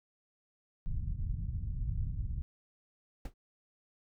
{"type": "low-pass noise", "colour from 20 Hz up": "pink", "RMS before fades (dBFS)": -35, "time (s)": [0.86, 2.42], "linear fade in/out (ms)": 0, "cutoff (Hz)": 130, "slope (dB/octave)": 24}
{"type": "noise with exponential decay", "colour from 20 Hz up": "brown", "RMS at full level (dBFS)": -33, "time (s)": [3.25, 3.34], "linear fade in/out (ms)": 5, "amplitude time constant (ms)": 18}
{"effects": []}